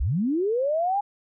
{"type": "linear sweep", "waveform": "sine", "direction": "up", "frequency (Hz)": [44.4, 830.6], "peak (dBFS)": -21, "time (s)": [0, 1.01], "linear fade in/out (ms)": 10, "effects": []}